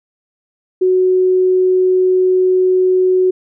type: tone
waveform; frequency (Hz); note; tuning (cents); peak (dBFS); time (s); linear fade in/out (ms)
sine; 370; F#4; 0; -9; 0.81-3.31; 10
effects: none